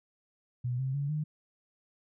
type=tone with pitch steps; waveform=sine; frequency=123.47 / 132.33 / 141.83 / 152.01 Hz; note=B2 / C3 / C#3 / D#3; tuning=0 / +20 / +40 / -40 cents; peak=-29 dBFS; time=0.64-1.24 s; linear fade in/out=10 ms; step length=150 ms; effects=none